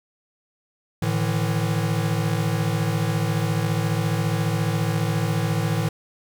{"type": "chord", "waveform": "square", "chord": "A suspended fourth", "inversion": "none", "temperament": "equal with one note detuned", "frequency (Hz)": [110, 150.35, 164.81], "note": ["A2", "D3", "E3"], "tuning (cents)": [0, 41, 0], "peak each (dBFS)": [-25, -27, -26], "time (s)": [1.02, 5.89], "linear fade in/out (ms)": 5, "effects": []}